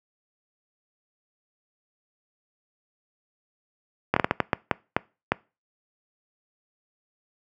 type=slowing click train; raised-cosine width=0.5 ms; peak=-4 dBFS; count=10; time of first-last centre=4.14-5.32 s; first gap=24 ms; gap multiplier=1.4; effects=noise-tail reverb RT60 0.3 s tail -23 dB re dry + high-pass 100 Hz 12 dB/octave